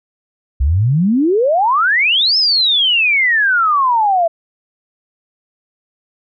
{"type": "exponential two-way sweep", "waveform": "sine", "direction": "up then down", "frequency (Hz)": [61.8, 5320, 652], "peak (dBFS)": -10, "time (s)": [0.6, 4.28], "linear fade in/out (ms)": 10, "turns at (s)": 2.37, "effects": []}